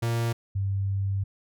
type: tone pair in turn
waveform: 45% pulse / sine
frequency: 116.54 / 98 Hz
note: A#2 / G2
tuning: 0 / 0 cents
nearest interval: minor third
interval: 300 cents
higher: first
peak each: -24 dBFS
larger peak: neither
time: 0.02-0.33 / 0.55-1.24 s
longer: second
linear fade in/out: 10 ms
effects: none